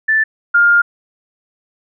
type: tone pair in turn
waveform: sine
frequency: 1760 / 1408.9 Hz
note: A6 / F6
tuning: 0 / +15 cents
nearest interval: major third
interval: 385 cents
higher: first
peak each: -10 / -7 dBFS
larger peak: second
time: 0.08-0.24 / 0.54-0.82 s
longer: second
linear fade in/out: 10 ms
effects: none